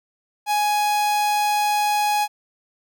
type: tone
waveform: 45% pulse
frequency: 834 Hz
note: G#5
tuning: 7 cents sharp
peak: -18 dBFS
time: 0.46-2.28 s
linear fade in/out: 50 ms
effects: none